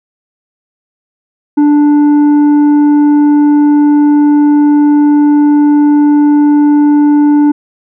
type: tone with tanh clipping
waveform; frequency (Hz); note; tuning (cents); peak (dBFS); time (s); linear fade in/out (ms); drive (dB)
sine; 293.7; D4; 0; -5; 1.57-7.52; 10; 6
effects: none